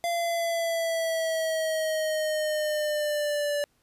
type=exponential sweep; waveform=square; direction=down; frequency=688 to 580 Hz; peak=-26 dBFS; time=0.04-3.64 s; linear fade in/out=0 ms; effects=pink hiss -69 dBFS RMS until 3.82 s + resampled to 32000 Hz